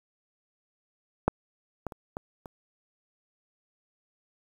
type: clicks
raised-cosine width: 1 ms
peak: -7 / -18 / -27 / -20 / -27 dBFS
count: 5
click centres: 1.28 / 1.867 / 1.922 / 2.169 / 2.458 s
effects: 8-bit